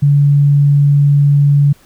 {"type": "tone", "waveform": "sine", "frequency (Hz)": 143.2, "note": "D3", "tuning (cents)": -43, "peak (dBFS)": -6, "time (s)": [0.02, 1.73], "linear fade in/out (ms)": 10, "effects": ["pink hiss -48 dBFS RMS until 1.85 s"]}